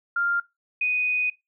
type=tone pair in turn; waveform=sine; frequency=1396.9 / 2489 Hz; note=F6 / D#7; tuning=0 / 0 cents; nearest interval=minor seventh; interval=1000 cents; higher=second; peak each=-21 dBFS; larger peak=neither; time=0.16-0.4 / 0.81-1.3 s; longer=second; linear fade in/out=5 ms; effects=noise-tail reverb RT60 0.2 s tail -20 dB re dry